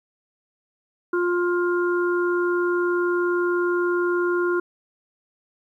harmonic tone, 352.1 Hz, F4, 14 cents sharp, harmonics 1 / 3 / 4, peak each -20 / -30 / -27 dBFS, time 1.13-4.6 s, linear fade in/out 5 ms, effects 10-bit

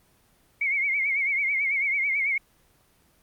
sine tone with vibrato, 2200 Hz, C#7, 14 cents flat, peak -22 dBFS, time 0.61-2.38 s, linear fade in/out 5 ms, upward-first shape triangle, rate 9.1 Hz, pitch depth 100 cents each way, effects pink hiss -62 dBFS RMS until 3.22 s + Opus 24 kbps

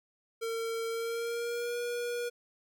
square tone with pitch glide, 455.9 to 480.2 Hz, A#4 to B4, -39 to -49 cents, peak -33 dBFS, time 0.41-2.3 s, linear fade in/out 20 ms, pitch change +90 cents, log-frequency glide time 0.89-1.78 s, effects none

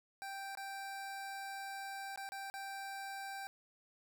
25% pulse tone with dropouts, 784 Hz, G5, in tune, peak -39 dBFS, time 0.22-3.47 s, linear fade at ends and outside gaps 0 ms, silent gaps 0.551-0.573 / 2.159-2.175 / 2.29-2.32 / 2.5-2.54 s, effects none

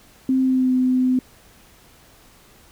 sine tone with pitch glide, 261.6 to 255.2 Hz, C4 to C4, 0 to -43 cents, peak -15 dBFS, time 0.29-1.19 s, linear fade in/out 2 ms, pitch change -43 cents, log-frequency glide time 0.41-0.73 s, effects pink hiss -51 dBFS RMS until 2.71 s

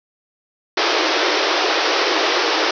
pink band-pass noise, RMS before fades -18 dBFS, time 0.77-2.71 s, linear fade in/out 5 ms, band 310 to 5700 Hz, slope 96 dB/octave, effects none

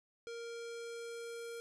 square tone with low-pass filter sweep, 466.2 Hz, A#4, in tune, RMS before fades -45 dBFS, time 0.27-1.6 s, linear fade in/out 0 ms, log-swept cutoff 6000 to 11000 Hz, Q 1.3, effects none

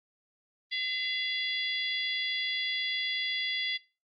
harmonic tone with a mistuned harmonic, 679 Hz, F5, 49 cents flat, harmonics 3 / 4 / 5 / 6 / 7, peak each -33 / -41 / -33 / -43 / -39 dBFS, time 0.71-3.78 s, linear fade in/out 20 ms, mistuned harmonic 4, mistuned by +36 cents, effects noise-tail reverb RT60 0.3 s tail -20 dB re dry + Opus 32 kbps

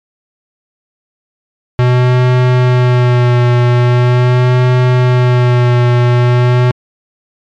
square tone with vibrato, 123.8 Hz, B2, 5 cents sharp, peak -7 dBFS, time 1.79-6.71 s, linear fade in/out 0 ms, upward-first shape sine, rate 0.42 Hz, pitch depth 27 cents each way, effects low-pass 3000 Hz 12 dB/octave + MP3 96 kbps

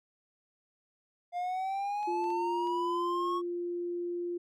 triangle linear sweep, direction up, 698.5 to 1108.7 Hz, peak -29 dBFS, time 1.32-3.42 s, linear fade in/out 50 ms
clicks, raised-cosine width 0.2 ms, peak -37 dBFS, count 4, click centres 2.03 / 2.242 / 2.304 / 2.672 s
sine tone, 349.1 Hz, F4, 1 cent flat, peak -32 dBFS, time 2.07-4.38 s, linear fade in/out 10 ms
effects none

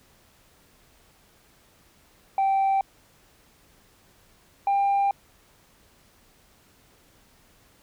sine tone pair in turn, 779 / 796.3 Hz, G5 / G5, -11 / +27 cents, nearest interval unison, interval 38 cents, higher second, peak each -17 dBFS, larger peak neither, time 2.38-2.81 / 4.67-5.11 s, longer second, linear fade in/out 2 ms, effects tanh soft clip ceiling -18 dBFS + pink hiss -59 dBFS RMS until 7.82 s

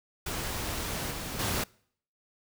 pink noise with level steps, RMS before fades -34 / -37 / -30 dBFS, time 0.26-1.64 s, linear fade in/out 5 ms, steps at 1.11 / 1.39 s, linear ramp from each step 5 ms, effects noise-tail reverb RT60 0.6 s tail -25 dB re dry

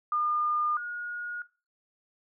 sine tone pair in turn, 1211 / 1440.1 Hz, D#6 / F#6, -47 / -47 cents, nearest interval minor third, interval 300 cents, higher second, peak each -25 / -33 dBFS, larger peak first, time 0.12-0.77 / 0.77-1.42 s, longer neither, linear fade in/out 2 ms, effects noise-tail reverb RT60 0.3 s tail -17 dB re dry

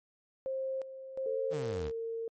sine tone with tremolo, 530 Hz, C5, 22 cents sharp, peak -32 dBFS, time 0.46-1.78 s, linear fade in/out 0 ms, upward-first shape square, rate 1.4 Hz, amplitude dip 70%
sine tone with pitch glide, 448.3 to 455.9 Hz, A4 to A#4, +32 to -39 cents, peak -34 dBFS, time 1.26-2.28 s, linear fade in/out 2 ms, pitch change +29 cents, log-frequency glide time 1.41-1.73 s
sawtooth exponential sweep, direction down, 171 to 65.2 Hz, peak -33 dBFS, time 1.5-1.92 s, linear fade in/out 50 ms
effects MP3 32 kbps

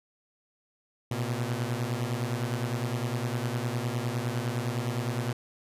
sawtooth beating tone pair, 116.54 / 126.34 Hz, A#2 / B2, 0 / +40 cents, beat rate 9.8 Hz, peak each -27 / -28 dBFS, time 1.11-5.33 s, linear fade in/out 5 ms, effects resampled to 32000 Hz

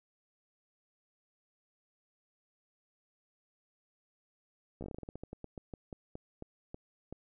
slowing click train, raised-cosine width 2 ms, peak -29 dBFS, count 21, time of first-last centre 4.81-7.126 s, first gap 14 ms, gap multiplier 1.19, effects none

